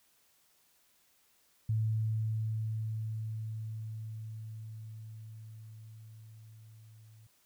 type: tone with level ramp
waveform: sine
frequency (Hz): 110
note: A2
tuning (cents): 0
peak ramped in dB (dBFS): -27 to -54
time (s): 1.69-7.27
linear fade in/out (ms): 5
effects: white hiss -69 dBFS RMS until 7.45 s